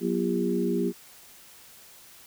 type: tone cluster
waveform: sine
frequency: 184.9 / 243 / 342.3 / 401.1 Hz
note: F#3 / B3 / F4 / G4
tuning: -1 / -28 / -35 / +40 cents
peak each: -29 dBFS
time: 0-0.93 s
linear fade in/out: 50 ms
effects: white hiss -51 dBFS RMS until 2.26 s